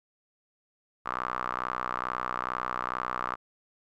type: tone with band-pass filter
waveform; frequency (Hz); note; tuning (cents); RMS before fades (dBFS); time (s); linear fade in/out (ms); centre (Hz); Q
sawtooth; 62.3; B1; +16; -33; 1.05-3.36; 20; 1200; 5.4
effects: none